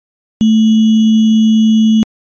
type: tone with sample-and-hold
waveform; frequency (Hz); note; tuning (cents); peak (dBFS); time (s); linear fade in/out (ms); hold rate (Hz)
sine; 220; A3; 0; -5; 0.41-2.03; 0; 3150
effects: low-pass 5000 Hz 12 dB/octave + MP3 32 kbps